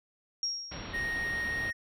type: tone with exponential decay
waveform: sine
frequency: 5588 Hz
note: F8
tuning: in tune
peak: -27 dBFS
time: 0.43-1.12 s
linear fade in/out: 1 ms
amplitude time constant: 150 ms
type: low-pass noise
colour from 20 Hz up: pink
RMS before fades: -41 dBFS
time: 0.71-1.71 s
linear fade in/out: 10 ms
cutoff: 4400 Hz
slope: 96 dB/octave
type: tone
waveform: triangle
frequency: 1864.7 Hz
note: A#6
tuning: in tune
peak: -29 dBFS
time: 0.93-1.73 s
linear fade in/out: 20 ms
effects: none